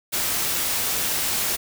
white noise, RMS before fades -24 dBFS, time 0.12-1.57 s, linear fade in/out 20 ms, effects none

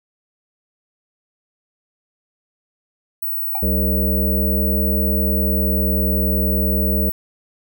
sine tone, 15880 Hz, B9, 8 cents sharp, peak -20 dBFS, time 3.22-7.12 s, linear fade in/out 5 ms
triangle tone with exponential decay, 784 Hz, G5, in tune, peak -18 dBFS, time 3.55-3.66 s, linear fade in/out 2 ms, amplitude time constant 23 ms
harmonic tone, 65.1 Hz, C2, 8 cents flat, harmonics 1 / 3 / 5 / 7 / 9, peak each -19 / -21 / -30 / -28 / -30 dBFS, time 3.62-7.1 s, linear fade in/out 10 ms
effects none

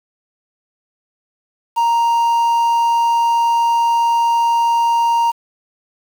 triangle tone with quantisation, 932.3 Hz, A#5, in tune, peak -10 dBFS, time 1.76-5.32 s, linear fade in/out 20 ms, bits 6, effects none

